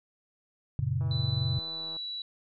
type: chord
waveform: sine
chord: F# major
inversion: none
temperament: equal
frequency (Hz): 92.5 / 116.54 / 138.59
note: F#2 / A#2 / C#3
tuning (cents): 0 / 0 / 0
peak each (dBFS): -33 / -30 / -30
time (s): 0.79-1.59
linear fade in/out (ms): 0
type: click train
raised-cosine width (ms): 1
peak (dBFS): -35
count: 156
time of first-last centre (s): 1.01-1.967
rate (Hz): 162
type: tone with pitch glide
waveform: sine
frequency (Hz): 3988 to 3931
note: B7 to B7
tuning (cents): +16 to -9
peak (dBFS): -34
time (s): 1.11-2.22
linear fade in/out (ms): 2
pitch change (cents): -25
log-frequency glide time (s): 1.64-1.95
effects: none